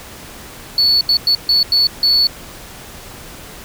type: tone bursts at uneven times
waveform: sine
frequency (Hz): 4435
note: C#8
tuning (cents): 0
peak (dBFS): -8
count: 6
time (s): 0.78-1.01 / 1.09-1.17 / 1.27-1.35 / 1.49-1.63 / 1.72-1.87 / 2.03-2.27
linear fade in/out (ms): 2
effects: tanh soft clip ceiling -7 dBFS + pink hiss -35 dBFS RMS until 3.64 s